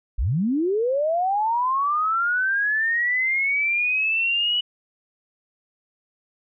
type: linear sweep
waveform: sine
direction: up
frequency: 38.46 to 2960 Hz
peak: -19 dBFS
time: 0.18-4.61 s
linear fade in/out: 10 ms
effects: none